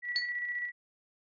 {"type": "tone with tremolo", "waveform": "sine", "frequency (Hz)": 1945, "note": "B6", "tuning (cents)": -27, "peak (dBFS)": -31, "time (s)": [0.02, 0.72], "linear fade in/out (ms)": 50, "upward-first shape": "square", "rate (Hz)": 15, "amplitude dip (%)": 35}
{"type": "tone with exponential decay", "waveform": "sine", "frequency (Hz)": 4435, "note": "C#8", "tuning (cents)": 0, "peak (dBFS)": -24, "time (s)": [0.16, 0.32], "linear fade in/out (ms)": 0, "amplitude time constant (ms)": 33}
{"effects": ["resampled to 11025 Hz"]}